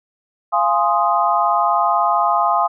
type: chord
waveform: sine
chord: F minor seventh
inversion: none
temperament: equal with one note detuned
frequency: 690.4 / 830.6 / 1046.5 / 1244.5 Hz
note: F5 / Ab5 / C6 / Eb6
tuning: -20 / 0 / 0 / 0 cents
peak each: -19 dBFS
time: 0.52-2.68 s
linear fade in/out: 20 ms
effects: none